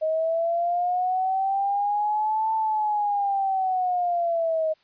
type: linear two-way sweep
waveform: sine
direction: up then down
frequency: 625 to 887 to 625 Hz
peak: -21 dBFS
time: 0.01-4.74 s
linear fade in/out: 20 ms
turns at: 2.53 s
effects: white hiss -63 dBFS RMS until 4.83 s + resampled to 11025 Hz